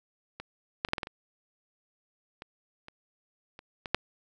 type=clicks; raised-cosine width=0.3 ms; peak=-23 / -11 / -22 / -8 / -17 / -17 / -24 / -25 / -29 / -29 / -20 / -7 dBFS; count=12; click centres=0.4 / 0.849 / 0.887 / 0.934 / 0.982 / 1.032 / 1.071 / 2.421 / 2.884 / 3.591 / 3.858 / 3.946 s; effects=none